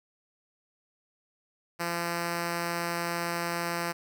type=tone; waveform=5% pulse; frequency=171.1 Hz; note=F3; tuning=35 cents flat; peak=-18 dBFS; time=1.79-3.93 s; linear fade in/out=20 ms; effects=none